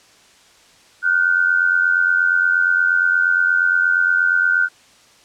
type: tone pair together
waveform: sine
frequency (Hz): 1432 / 1520.5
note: F6 / F#6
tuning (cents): +43 / +47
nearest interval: minor second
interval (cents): 104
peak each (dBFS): -16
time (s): 1.02-4.69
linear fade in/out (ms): 50
effects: white hiss -50 dBFS RMS until 5.24 s + low-pass 7000 Hz 12 dB/octave